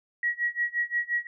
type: tone with tremolo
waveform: sine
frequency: 1912 Hz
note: A#6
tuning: 43 cents sharp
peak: -22 dBFS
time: 0.23-1.27 s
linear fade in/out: 2 ms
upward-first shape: sine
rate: 5.7 Hz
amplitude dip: 95%
effects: none